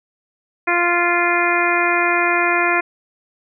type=harmonic tone; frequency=348 Hz; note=F4; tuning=6 cents flat; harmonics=1 / 2 / 3 / 4 / 5 / 6 / 7; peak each=-22 / -22 / -22 / -22 / -22 / -22 / -22 dBFS; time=0.67-2.81 s; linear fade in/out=10 ms; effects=none